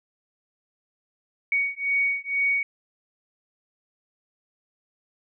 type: beating tone pair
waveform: sine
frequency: 2238 / 2240.1 Hz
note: C#7 / C#7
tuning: +16 / +18 cents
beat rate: 2.1 Hz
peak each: -25 dBFS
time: 1.52-2.63 s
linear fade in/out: 2 ms
effects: none